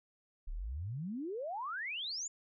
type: exponential sweep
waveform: sine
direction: up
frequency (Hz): 30.53 to 7300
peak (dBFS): -37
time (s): 0.47-2.28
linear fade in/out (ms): 10
effects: none